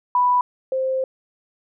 sine tone pair in turn, 987.8 / 524.4 Hz, B5 / C5, 0 / +4 cents, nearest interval major seventh, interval 1096 cents, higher first, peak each -14 / -19 dBFS, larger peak first, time 0.15-0.41 / 0.72-1.04 s, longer second, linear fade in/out 2 ms, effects none

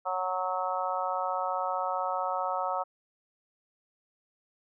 harmonic tone, 184.5 Hz, F#3, 5 cents flat, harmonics 3 / 4 / 5 / 6 / 7, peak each -35 / -33 / -34 / -37 / -34 dBFS, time 0.05-2.84 s, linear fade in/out 20 ms, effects none

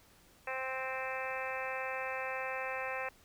harmonic tone, 261.6 Hz, C4, in tune, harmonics 2 / 3 / 4 / 5 / 6 / 7 / 8 / 9 / 10, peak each -41 / -43 / -44 / -47 / -46 / -43 / -48 / -46 / -44 dBFS, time 0.47-3.09 s, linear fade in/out 5 ms, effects pink hiss -63 dBFS RMS until 3.24 s

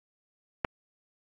click, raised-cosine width 0.5 ms, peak -10 dBFS, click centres 0.648 s, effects AAC 32 kbps

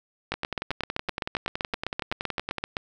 two click trains, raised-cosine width 0.3 ms, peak -11 / -13 dBFS, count 20 / 25, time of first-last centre 0.32-2.768 / 0.34-2.583 s, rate 7.76 / 10.7 Hz, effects none

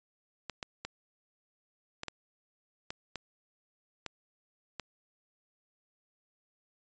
clicks, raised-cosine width 0.2 ms, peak -20 dBFS, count 9, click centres 0.497 / 0.628 / 0.85 / 2.034 / 2.083 / 2.905 / 3.157 / 4.063 / 4.797 s, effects resampled to 16000 Hz

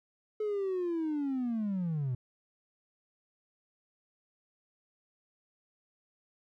triangle linear sweep, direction down, 431.7 to 120 Hz, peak -27 dBFS, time 0.4-2.15 s, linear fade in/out 5 ms, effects tanh soft clip ceiling -25 dBFS

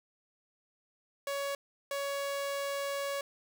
sawtooth tone bursts at uneven times, 560 Hz, C#5, 18 cents sharp, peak -29 dBFS, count 2, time 1.27-1.55 / 1.91-3.21 s, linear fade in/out 2 ms, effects none

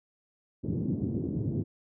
pink band-pass noise, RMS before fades -31 dBFS, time 0.63-1.64 s, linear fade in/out 20 ms, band 100 to 320 Hz, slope 24 dB/octave, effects none

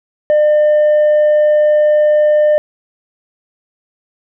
triangle tone with tanh clipping, 602 Hz, D5, 43 cents sharp, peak -8 dBFS, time 0.3-2.58 s, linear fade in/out 0 ms, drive 7 dB, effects none

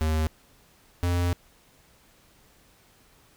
square tone pair in turn, 78.5 / 87.85 Hz, D#2 / F2, +16 / +11 cents, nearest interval major second, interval 195 cents, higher second, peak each -23 dBFS, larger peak neither, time 0.01-0.27 / 1.03-1.33 s, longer second, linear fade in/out 0 ms, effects pink hiss -59 dBFS RMS until 3.36 s

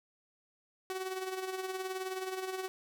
sawtooth tone with tremolo, 376 Hz, F#4, 28 cents sharp, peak -30 dBFS, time 0.9-2.68 s, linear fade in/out 0 ms, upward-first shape sine, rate 19 Hz, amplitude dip 55%, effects none

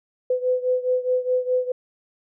sine beating tone pair, 503 / 507.8 Hz, B4 / B4, +32 / +48 cents, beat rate 4.8 Hz, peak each -21 / -24 dBFS, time 0.3-1.72 s, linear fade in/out 5 ms, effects none

